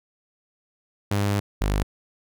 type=tone pair in turn; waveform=sawtooth; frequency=101.2 / 50.24 Hz; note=G#2 / G1; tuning=-44 / +43 cents; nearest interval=octave; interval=1213 cents; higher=first; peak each=-17 dBFS; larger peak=neither; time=1.11-1.4 / 1.61-1.83 s; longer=first; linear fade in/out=5 ms; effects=none